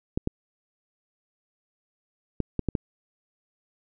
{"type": "clicks", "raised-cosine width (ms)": 3, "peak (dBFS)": -12, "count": 6, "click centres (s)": [0.175, 0.274, 2.403, 2.593, 2.687, 2.752], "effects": []}